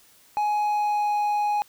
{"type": "tone with pitch glide", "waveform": "triangle", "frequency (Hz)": [837, 831.7], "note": ["G#5", "G#5"], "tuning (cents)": [13, 2], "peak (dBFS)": -19, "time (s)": [0.37, 1.62], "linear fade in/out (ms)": 0, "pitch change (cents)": -11, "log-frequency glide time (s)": [0.62, 1.14], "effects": ["white hiss -56 dBFS RMS until 1.68 s"]}